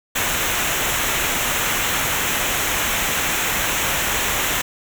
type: noise with comb filter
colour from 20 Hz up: pink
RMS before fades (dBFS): -21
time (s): 0.15-4.62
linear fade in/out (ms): 10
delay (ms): 0.21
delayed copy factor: -0.65
effects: none